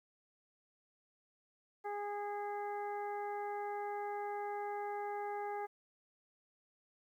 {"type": "harmonic tone", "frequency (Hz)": 410.8, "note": "G#4", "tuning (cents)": -19, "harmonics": [1, 2, 3, 4, 5], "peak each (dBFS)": [-42, -40, -51, -53, -54], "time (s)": [1.84, 5.67], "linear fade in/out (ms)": 20, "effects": ["12-bit"]}